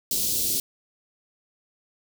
white band-stop noise, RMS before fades -25 dBFS, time 0.11-0.6 s, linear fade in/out 2 ms, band 460 to 3700 Hz, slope 24 dB/octave, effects none

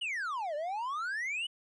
triangle exponential two-way sweep, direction down then up, 3028 to 574 to 3028 Hz, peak -31 dBFS, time 0.01-1.47 s, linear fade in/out 10 ms, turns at 0.55 s, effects resampled to 22050 Hz

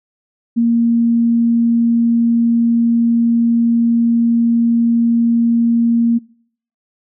sine tone, 233.1 Hz, A#3, in tune, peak -10 dBFS, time 0.56-6.19 s, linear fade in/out 20 ms, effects noise-tail reverb RT60 0.6 s tail -24 dB re dry

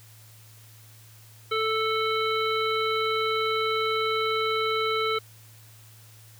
harmonic tone, 440 Hz, A4, in tune, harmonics 1 / 3 / 5 / 7 / 9, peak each -27 / -27 / -32 / -35 / -34 dBFS, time 1.51-5.19 s, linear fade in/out 10 ms, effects added 110 Hz sine -50 dBFS peak until 6.39 s + white hiss -54 dBFS RMS until 6.39 s

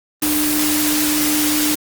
sine tone in noise, 300.9 Hz, D4, 42 cents sharp, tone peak -18 dBFS, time 0.22-1.75 s, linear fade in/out 5 ms, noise white, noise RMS -19 dBFS, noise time 0.22-1.75 s, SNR -2 dB, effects Opus 24 kbps

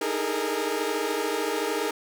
sawtooth tone cluster, 303.8 / 317.4 / 411.3 / 432.3 / 462.2 Hz, D#4 / D#4 / G#4 / A4 / A#4, -41 / +35 / -17 / -31 / -15 cents, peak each -32 / -30 / -26 / -31 / -26 dBFS, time 0.01-1.91 s, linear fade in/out 5 ms, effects none

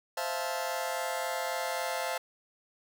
sawtooth chord, F major seventh, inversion second, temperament just, 523.8 / 654.8 / 698.5 / 873.1 Hz, C5 / E5 / F5 / A5, +2 / -12 / 0 / -14 cents, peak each -33 dBFS, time 0.17-2.18 s, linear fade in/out 5 ms, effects none

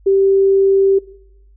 sine tone, 390 Hz, G4, 9 cents flat, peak -9 dBFS, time 0.06-0.99 s, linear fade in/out 10 ms, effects noise-tail reverb RT60 0.9 s tail -20 dB re dry + added 50 Hz sine -44 dBFS peak until 1.56 s

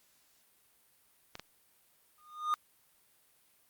clicks, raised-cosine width 0.2 ms, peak -25 dBFS, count 2, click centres 1.354 / 1.396 s
triangle tone with exponential growth, 1223 Hz, D#6, 30 cents flat, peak -23 dBFS, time 2.18-2.54 s, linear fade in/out 0 ms, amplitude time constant 78 ms
effects white hiss -68 dBFS RMS until 3.69 s + Opus 48 kbps

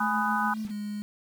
sine chord, G# minor seventh, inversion none, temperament just, 830.6 / 996.7 / 1245.9 / 1495.1 Hz, G#5 / B5 / D#6 / F#6, 0 / +16 / +2 / +18 cents, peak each -30 dBFS, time 0-0.54 s, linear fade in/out 5 ms
sine tone with tremolo, 217.2 Hz, A3, 22 cents flat, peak -29 dBFS, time 0-0.71 s, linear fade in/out 10 ms, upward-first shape sine, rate 7 Hz, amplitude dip 40%
sine tone, 207.7 Hz, G#3, in tune, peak -31 dBFS, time 0.65-1.02 s, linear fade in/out 0 ms
effects 8-bit

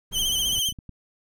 brown noise, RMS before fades -37 dBFS, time 0.11-0.6 s, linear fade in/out 10 ms
sawtooth tone with vibrato, 3099 Hz, G7, 21 cents flat, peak -19 dBFS, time 0.12-0.73 s, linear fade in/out 50 ms, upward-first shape sine, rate 15 Hz, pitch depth 62 cents each way
clicks, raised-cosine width 5 ms, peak -27 dBFS, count 5, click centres 0.53 / 0.689 / 0.723 / 0.788 / 0.893 s
effects none

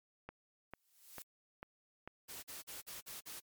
click train, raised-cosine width 0.5 ms, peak -31 dBFS, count 5, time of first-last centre 0.29-2.076 s, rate 2.24 Hz
blue noise with exponential growth, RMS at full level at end -48 dBFS, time 0.71-1.22 s, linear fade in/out 0 ms, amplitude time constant 110 ms
white noise bursts, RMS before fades -48 dBFS, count 6, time 2.28-3.405 s, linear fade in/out 20 ms, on 150 ms, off 45 ms
effects MP3 96 kbps

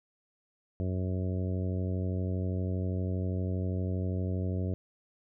harmonic tone, 92.5 Hz, F#2, in tune, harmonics 1 / 2 / 3 / 4 / 5 / 6 / 7, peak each -30 / -36 / -40 / -42 / -44 / -46 / -47 dBFS, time 0.8-4.74 s, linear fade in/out 0 ms, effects none

